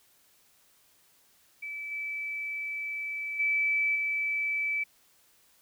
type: tone with level steps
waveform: sine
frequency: 2309 Hz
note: D7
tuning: 30 cents flat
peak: -35 / -32 / -24 / -27 dBFS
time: 1.62-4.84 s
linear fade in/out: 10 ms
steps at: 1.91 / 3.39 / 3.95 s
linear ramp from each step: 10 ms
effects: white hiss -64 dBFS RMS until 5.61 s